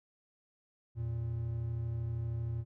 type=tone pair together; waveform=triangle; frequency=83.29 / 116.1 Hz; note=E2 / A#2; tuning=+18 / -7 cents; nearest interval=tritone; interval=575 cents; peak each=-39 / -32 dBFS; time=0.95-2.65 s; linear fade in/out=50 ms; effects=none

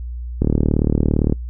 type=click train; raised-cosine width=3 ms; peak=-3 dBFS; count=35; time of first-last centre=0.42-1.324 s; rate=37.6 Hz; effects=noise-tail reverb RT60 0.1 s tail -25 dB re dry + added 60 Hz sine -25 dBFS peak until 1.49 s

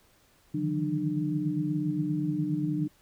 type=tone cluster; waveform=sine; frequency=145.5 / 155.1 / 162.6 / 183.1 / 300.7 Hz; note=D3 / D#3 / E3 / F#3 / D4; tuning=-16 / -5 / -23 / -18 / +41 cents; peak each=-35 / -34 / -35 / -35 / -29 dBFS; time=0.54-2.88 s; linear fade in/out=10 ms; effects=pink hiss -63 dBFS RMS until 3.01 s

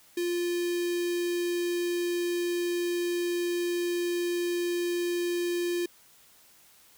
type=tone with notch filter; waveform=square; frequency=349.2 Hz; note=F4; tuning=in tune; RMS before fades=-29 dBFS; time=0.17-5.86 s; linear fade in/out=5 ms; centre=1100 Hz; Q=1.3; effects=white hiss -58 dBFS RMS until 6.97 s

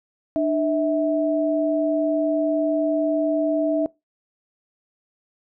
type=tone pair together; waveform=sine; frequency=300 / 649 Hz; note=D4 / E5; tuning=+37 / -27 cents; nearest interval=octave + minor second; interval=1336 cents; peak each=-21 dBFS; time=0.36-3.86 s; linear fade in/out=0 ms; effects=noise-tail reverb RT60 0.2 s tail -22 dB re dry

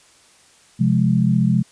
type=chord; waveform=sine; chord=F minor; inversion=second; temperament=just; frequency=130.96 / 174.61 / 209.5 Hz; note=C3 / F3 / Ab3; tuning=+2 / 0 / +15 cents; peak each=-18 dBFS; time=0.79-1.63 s; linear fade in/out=20 ms; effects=white hiss -52 dBFS RMS until 1.71 s + resampled to 22050 Hz

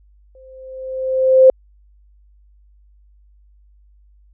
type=tone with exponential growth; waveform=sine; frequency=522 Hz; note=C5; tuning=4 cents flat; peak=-3 dBFS; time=0.35-1.5 s; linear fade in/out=2 ms; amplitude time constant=250 ms; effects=added 50 Hz sine -48 dBFS peak until 4.33 s

